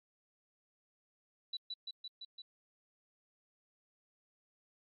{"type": "tone with echo", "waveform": "sine", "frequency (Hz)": 3951, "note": "B7", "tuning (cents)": 0, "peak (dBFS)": -37, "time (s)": [1.53, 1.57], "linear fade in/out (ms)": 5, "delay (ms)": 170, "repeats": 5, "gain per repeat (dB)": -2, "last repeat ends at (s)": 2.42, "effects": ["AAC 64 kbps"]}